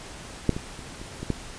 clicks, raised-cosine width 3 ms, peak -6 / -26 / -17 / -26 / -26 / -19 / -11 dBFS, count 7, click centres 0.493 / 0.53 / 0.565 / 0.792 / 1.015 / 1.23 / 1.303 s, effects pink hiss -41 dBFS RMS until 1.58 s + resampled to 22050 Hz

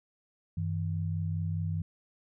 sine tone pair together, 95.5 / 160.44 Hz, G2 / E3, -45 / -47 cents, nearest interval major sixth, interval 898 cents, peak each -31 / -33 dBFS, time 0.57-1.82 s, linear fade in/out 5 ms, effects none

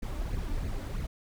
brown noise with flanger, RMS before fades -33 dBFS, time 0.02-1.07 s, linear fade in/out 10 ms, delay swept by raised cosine 0.45 to 3.45 ms, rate 3.1 Hz, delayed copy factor +0.6, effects none

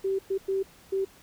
sine tone bursts at uneven times, 386.9 Hz, G4, 23 cents flat, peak -24 dBFS, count 4, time 0.04-0.19 / 0.3-0.38 / 0.48-0.63 / 0.92-1.05 s, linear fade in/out 10 ms, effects pink hiss -55 dBFS RMS until 1.22 s

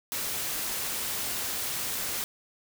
white noise, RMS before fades -32 dBFS, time 0.12-2.24 s, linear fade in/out 0 ms, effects none

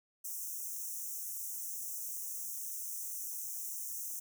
white high-pass noise, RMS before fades -41 dBFS, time 0.24-4.2 s, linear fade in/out 10 ms, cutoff 5700 Hz, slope 96 dB/octave, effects none

